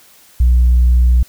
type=tone; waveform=sine; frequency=61 Hz; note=B1; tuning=21 cents flat; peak=-5 dBFS; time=0.4-1.23 s; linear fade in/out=5 ms; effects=tanh soft clip ceiling -5 dBFS + white hiss -46 dBFS RMS until 1.28 s